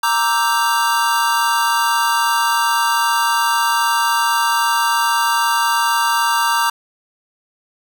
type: chord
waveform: square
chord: E half-diminished seventh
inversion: second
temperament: equal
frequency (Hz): 932.3 / 1174.7 / 1318.5 / 1568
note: Bb5 / D6 / E6 / G6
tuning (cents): 0 / 0 / 0 / 0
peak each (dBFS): -18 / -21 / -24 / -22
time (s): 0.03-6.7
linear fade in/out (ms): 5
effects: none